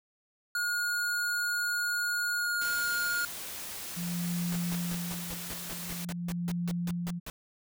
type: tone with pitch glide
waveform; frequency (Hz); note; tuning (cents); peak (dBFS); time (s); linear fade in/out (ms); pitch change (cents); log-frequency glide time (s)
square; 1438 to 1424.8; F#6 to F6; -50 to +34; -29; 0.55-3.25; 2; -16; 2.36-2.61
type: noise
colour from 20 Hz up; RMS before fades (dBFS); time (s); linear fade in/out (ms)
white; -40; 2.61-6.05; 5
type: tone with tremolo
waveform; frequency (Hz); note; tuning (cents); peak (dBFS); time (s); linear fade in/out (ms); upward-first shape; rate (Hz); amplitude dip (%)
sine; 173.7; F3; -9; -29; 3.96-7.2; 20; sine; 0.46; 85
type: noise bursts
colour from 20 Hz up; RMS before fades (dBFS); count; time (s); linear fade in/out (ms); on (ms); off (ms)
pink; -40; 15; 4.52-7.3; 0; 36; 160
effects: none